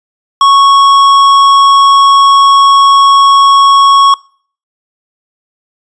sine tone with tanh clipping, 1106 Hz, C#6, 4 cents flat, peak -4 dBFS, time 0.41-4.14 s, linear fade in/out 2 ms, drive 12 dB, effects noise-tail reverb RT60 0.5 s tail -24 dB re dry + resampled to 22050 Hz

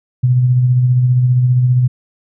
sine tone with tremolo, 125.4 Hz, B2, 27 cents sharp, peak -7 dBFS, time 0.23-1.88 s, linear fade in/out 10 ms, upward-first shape sine, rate 15 Hz, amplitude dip 35%, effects none

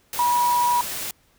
sine tone in noise, 969 Hz, B5, 33 cents flat, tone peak -17 dBFS, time 0.19-0.81 s, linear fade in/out 2 ms, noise white, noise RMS -30 dBFS, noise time 0.13-1.11 s, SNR +10 dB, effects pink hiss -61 dBFS RMS until 1.38 s

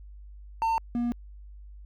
triangle tone pair in turn, 903 / 239.2 Hz, A5 / A#3, +45 / +45 cents, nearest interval octave + major seventh, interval 2300 cents, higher first, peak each -21 / -23 dBFS, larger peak first, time 0.62-0.78 / 0.95-1.12 s, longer second, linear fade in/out 0 ms, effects added 50 Hz sine -43 dBFS peak until 1.85 s

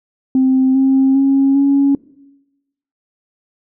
sine tone with pitch steps, 261.6 / 267.1 / 272.7 / 278.4 Hz, C4 / C4 / C#4 / C#4, 0 / +36 / -28 / +8 cents, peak -8 dBFS, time 0.35-1.95 s, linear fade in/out 2 ms, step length 400 ms, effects noise-tail reverb RT60 1.0 s tail -21 dB re dry + tanh soft clip ceiling -5 dBFS

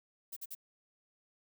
violet noise bursts, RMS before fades -43 dBFS, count 3, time 0.32-0.551 s, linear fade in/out 10 ms, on 45 ms, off 48 ms, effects none

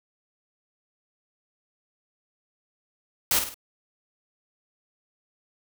white noise with echo, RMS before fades -22 dBFS, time 3.31-3.39 s, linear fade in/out 2 ms, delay 51 ms, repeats 3, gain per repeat -7 dB, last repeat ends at 3.543 s, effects none

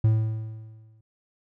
triangle tone with exponential decay, 110 Hz, A2, in tune, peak -13 dBFS, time 0.04-1.01 s, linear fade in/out 5 ms, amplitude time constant 210 ms, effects none

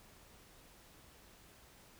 silence, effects pink hiss -61 dBFS RMS until 1.99 s

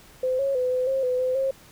sine tone with pitch steps, 513 / 549 / 504 / 507 / 534 / 503 / 511 / 536 Hz, C5 / C#5 / B4 / B4 / C5 / B4 / C5 / C5, -34 / -17 / +35 / +45 / +35 / +32 / -41 / +42 cents, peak -21 dBFS, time 0.23-1.51 s, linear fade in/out 5 ms, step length 160 ms, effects pink hiss -51 dBFS RMS until 1.71 s

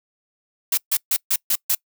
blue noise bursts, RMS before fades -19 dBFS, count 6, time 0.72-1.75 s, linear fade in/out 5 ms, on 55 ms, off 140 ms, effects noise-tail reverb RT60 0.1 s tail -25 dB re dry

